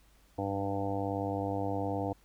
harmonic tone with a mistuned harmonic, 98.9 Hz, G2, 16 cents sharp, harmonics 1 / 2 / 3 / 4 / 5 / 6 / 7 / 8 / 9, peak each -37 / -43 / -36 / -48 / -37 / -45 / -38 / -41 / -43 dBFS, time 0.38-2.13 s, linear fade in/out 5 ms, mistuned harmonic 1, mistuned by +28 cents, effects added 50 Hz sine -63 dBFS peak until 2.24 s + pink hiss -66 dBFS RMS until 2.24 s

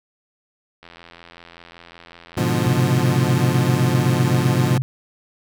click train, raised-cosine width 0.3 ms, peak -25 dBFS, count 248, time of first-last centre 0.83-3.726 s, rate 85.3 Hz
25% pulse chord, G# diminished seventh, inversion none, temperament equal, 103.83 / 123.47 / 146.83 / 174.61 Hz, G#2 / B2 / D3 / F3, 0 / 0 / 0 / 0 cents, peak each -21 / -18 / -21 / -19 dBFS, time 2.37-4.78 s, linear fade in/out 5 ms
sine tone, 131.3 Hz, C3, 6 cents sharp, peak -18 dBFS, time 2.67-4.82 s, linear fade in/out 0 ms
effects none

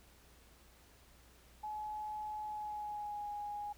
sine tone with pitch glide, 850 to 827.2 Hz, G#5 to G#5, +40 to -7 cents, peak -39 dBFS, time 1.63-3.73 s, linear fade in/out 10 ms, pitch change -47 cents, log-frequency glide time 2.43-3.25 s, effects added 60 Hz sine -64 dBFS peak until 3.77 s + pink hiss -64 dBFS RMS until 3.77 s

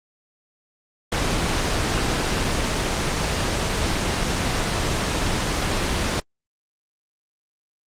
pink noise, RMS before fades -21 dBFS, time 1.12-6.2 s, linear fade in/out 2 ms, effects low-pass 7000 Hz 12 dB/octave + Opus 24 kbps

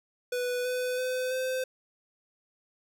square tone with pitch steps, 493.9 / 501.1 / 508.4 / 515.8 Hz, B4 / B4 / C5 / C5, 0 / +25 / -50 / -25 cents, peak -29 dBFS, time 0.32-1.64 s, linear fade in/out 5 ms, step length 330 ms, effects none

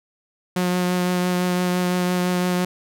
sawtooth tone with vibrato, 180 Hz, F#3, 47 cents flat, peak -15 dBFS, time 0.56-2.65 s, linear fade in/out 5 ms, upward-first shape triangle, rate 5.9 Hz, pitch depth 15 cents each way, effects none

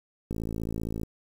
click train, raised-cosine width 3 ms, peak -20 dBFS, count 41, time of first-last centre 0.31-1.033 s, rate 55.3 Hz, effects 8-bit

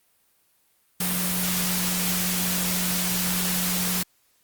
sine tone in noise, 180.5 Hz, F#3, 43 cents flat, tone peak -28 dBFS, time 1-4.03 s, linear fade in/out 5 ms, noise white, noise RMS -26 dBFS, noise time 1-4.03 s, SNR -5 dB, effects white hiss -65 dBFS RMS until 4.43 s + Opus 32 kbps

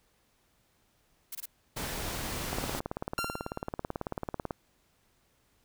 blue noise bursts, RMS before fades -39 dBFS, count 3, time 1.32-1.457 s, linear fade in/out 5 ms, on 31 ms, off 22 ms
pink noise, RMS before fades -36 dBFS, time 1.76-2.8 s, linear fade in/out 10 ms
click train, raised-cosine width 1 ms, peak -19 dBFS, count 37, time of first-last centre 2.53-4.508 s, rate 18.2 Hz
sawtooth tone with exponential decay, 1380 Hz, F6, 21 cents flat, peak -25 dBFS, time 3.18-3.69 s, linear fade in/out 1 ms, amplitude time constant 110 ms
effects pink hiss -70 dBFS RMS until 5.64 s

